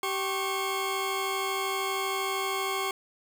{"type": "tone pair together", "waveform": "20% pulse", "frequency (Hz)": [387.5, 1089.7], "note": ["G4", "C#6"], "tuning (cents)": [-20, -30], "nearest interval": "octave + tritone", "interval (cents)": 1790, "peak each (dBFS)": -26, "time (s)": [0.03, 2.91], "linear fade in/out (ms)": 2, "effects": []}